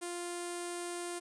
sawtooth tone with low-pass filter, 349.2 Hz, F4, in tune, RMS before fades -40 dBFS, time 0.01-1.2 s, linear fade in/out 20 ms, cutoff 9000 Hz, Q 5.7, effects none

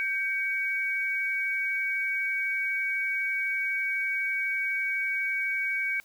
sine tone pair together, 1568 / 2254 Hz, G6 / C#7, 0 / +28 cents, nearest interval tritone, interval 628 cents, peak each -32 / -27 dBFS, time 0-6 s, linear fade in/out 0 ms, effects white hiss -59 dBFS RMS until 6.04 s

